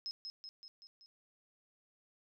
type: tone with echo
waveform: sine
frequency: 5150 Hz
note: E8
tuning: 41 cents flat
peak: -38 dBFS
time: 0.06-0.11 s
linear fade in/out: 0 ms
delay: 190 ms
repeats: 5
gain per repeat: -4 dB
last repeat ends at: 1.06 s
effects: none